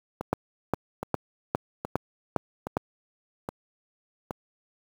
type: two click trains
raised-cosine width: 1 ms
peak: -17 / -9 dBFS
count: 6 / 7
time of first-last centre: 0.21-4.308 / 0.33-2.769 s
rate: 1.22 / 2.46 Hz
effects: high-pass 80 Hz 12 dB/octave + 7-bit